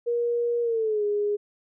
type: tone with pitch glide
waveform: sine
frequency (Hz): 474.8 to 413.3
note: A#4 to G#4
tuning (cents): +32 to -8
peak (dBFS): -22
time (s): 0.06-1.37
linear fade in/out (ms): 20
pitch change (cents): -240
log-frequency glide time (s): 0.62-1.04
effects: none